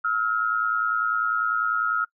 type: tone pair together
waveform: sine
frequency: 1299 / 1409.1 Hz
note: E6 / F6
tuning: -26 / +15 cents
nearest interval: minor second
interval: 141 cents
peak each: -24 dBFS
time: 0.04-2.05 s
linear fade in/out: 10 ms
effects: noise-tail reverb RT60 0.1 s tail -23 dB re dry